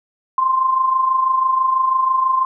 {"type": "tone with amplitude modulation", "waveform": "sine", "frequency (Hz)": 1046.5, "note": "C6", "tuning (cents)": 0, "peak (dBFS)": -11, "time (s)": [0.38, 2.45], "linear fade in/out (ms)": 2, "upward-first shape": "sine", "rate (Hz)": 26.1, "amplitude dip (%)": 55, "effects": []}